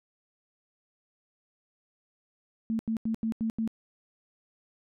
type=tone bursts; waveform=sine; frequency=223.8 Hz; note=A3; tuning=30 cents sharp; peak=-26 dBFS; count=6; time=2.7-3.676 s; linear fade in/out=0 ms; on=91 ms; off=86 ms; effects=none